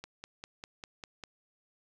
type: click train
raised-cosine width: 0.2 ms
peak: -25 dBFS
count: 7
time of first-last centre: 0.04-1.238 s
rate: 5.01 Hz
effects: none